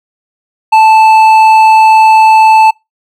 triangle tone with hard clipping, 878 Hz, A5, 4 cents flat, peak -3 dBFS, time 0.72-2.71 s, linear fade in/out 10 ms, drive 10 dB, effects noise-tail reverb RT60 0.2 s tail -26 dB re dry

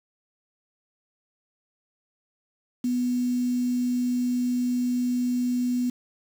sine tone with quantisation, 246.9 Hz, B3, in tune, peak -22 dBFS, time 2.84-5.9 s, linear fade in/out 5 ms, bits 7, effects none

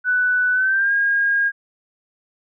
sine tone with pitch glide, 1491 to 1625.9 Hz, F#6 to G#6, +13 to -37 cents, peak -15 dBFS, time 0.04-1.52 s, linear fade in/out 50 ms, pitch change +150 cents, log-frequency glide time 0.52-0.93 s, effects none

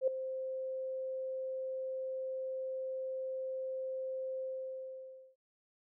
sine tone with ADSR envelope, 523.3 Hz, C5, in tune, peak -24 dBFS, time 0.01-5.36 s, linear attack 65 ms, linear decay 4 ms, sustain -12 dB, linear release 950 ms, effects none

